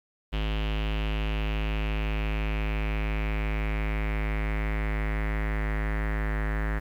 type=tone with low-pass filter sweep; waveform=square; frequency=52.9 Hz; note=G#1; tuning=33 cents sharp; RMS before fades=-28 dBFS; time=0.32-6.8 s; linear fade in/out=20 ms; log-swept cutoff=3000 to 1800 Hz; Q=4.6; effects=9-bit